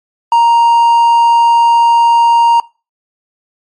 triangle tone, 934 Hz, A#5, 3 cents sharp, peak -3 dBFS, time 0.32-2.6 s, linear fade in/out 2 ms, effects noise-tail reverb RT60 0.3 s tail -22 dB re dry + MP3 48 kbps

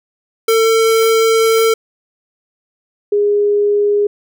square / sine tone pair in turn, 449.1 / 411.3 Hz, A4 / G#4, +35 / -17 cents, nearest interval major second, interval 152 cents, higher first, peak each -10 dBFS, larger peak neither, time 0.48-1.74 / 3.12-4.07 s, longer first, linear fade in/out 5 ms, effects none

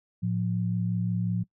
sine tone pair together, 111.7 / 177.31 Hz, A2 / F3, +27 / +27 cents, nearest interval minor sixth, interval 800 cents, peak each -28 / -27 dBFS, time 0.22-1.44 s, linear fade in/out 20 ms, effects noise-tail reverb RT60 0.1 s tail -23 dB re dry

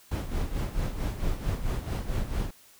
brown noise with tremolo, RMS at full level -27 dBFS, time 0.11-2.51 s, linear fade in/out 5 ms, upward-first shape sine, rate 4.5 Hz, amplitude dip 65%, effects white hiss -56 dBFS RMS until 2.79 s

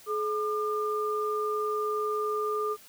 sine tone pair together, 425.7 / 1204 Hz, G#4 / D6, +43 / +43 cents, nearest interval octave + tritone, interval 1800 cents, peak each -29 / -30 dBFS, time 0.06-2.77 s, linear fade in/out 50 ms, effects white hiss -53 dBFS RMS until 2.88 s

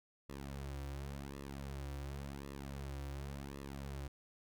sawtooth tone with flanger, 69.3 Hz, C#2, in tune, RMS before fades -45 dBFS, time 0.29-4.08 s, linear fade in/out 5 ms, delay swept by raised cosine 1.3 to 4.8 ms, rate 0.91 Hz, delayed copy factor -0.85, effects none

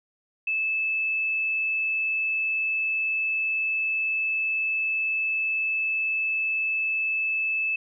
sine tone, 2618 Hz, E7, 13 cents flat, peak -23 dBFS, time 0.47-7.76 s, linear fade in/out 5 ms, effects none

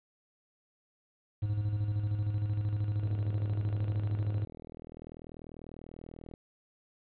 triangle tone with tremolo, 104.1 Hz, G#2, 5 cents sharp, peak -25 dBFS, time 1.42-4.45 s, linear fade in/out 10 ms, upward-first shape square, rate 13 Hz, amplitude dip 45%
click train, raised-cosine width 2 ms, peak -33 dBFS, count 134, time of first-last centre 3.03-6.338 s, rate 40.2 Hz
effects resampled to 8000 Hz + 10-bit

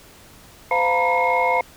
sine tone cluster, 512 / 699 / 912 / 976 / 2156 Hz, C5 / F5 / A#5 / B5 / C#7, -38 / +1 / -38 / -21 / -49 cents, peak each -22 dBFS, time 0.71-1.61 s, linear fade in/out 2 ms, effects tanh soft clip ceiling -8 dBFS + pink hiss -47 dBFS RMS until 1.76 s

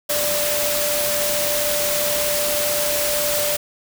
sine tone in noise, 589 Hz, D5, 5 cents sharp, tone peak -23 dBFS, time 0.09-3.57 s, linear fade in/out 10 ms, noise white, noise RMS -22 dBFS, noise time 0.09-3.57 s, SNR -4 dB, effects none

